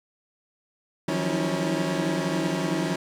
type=tone cluster; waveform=25% pulse; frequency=159.2 / 174.4 / 185.3 / 277.8 / 321.3 Hz; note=D#3 / F3 / F#3 / C#4 / E4; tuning=+40 / -2 / +3 / +4 / -44 cents; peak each=-27 dBFS; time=1.08-2.96 s; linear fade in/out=5 ms; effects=low-pass 9000 Hz 12 dB/octave + 9-bit